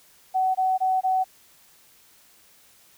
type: tone bursts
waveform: sine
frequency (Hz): 752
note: F#5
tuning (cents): +28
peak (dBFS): -19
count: 4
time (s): 0.34-1.243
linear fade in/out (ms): 20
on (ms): 210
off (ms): 21
effects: white hiss -56 dBFS RMS until 2.97 s